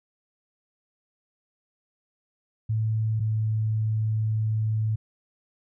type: tone pair in turn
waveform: sine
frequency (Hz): 110 / 109.24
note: A2 / A2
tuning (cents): 0 / -12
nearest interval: unison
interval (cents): 12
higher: first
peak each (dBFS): -22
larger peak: neither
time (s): 2.69-3.2 / 3.2-4.96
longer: second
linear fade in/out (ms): 10
effects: none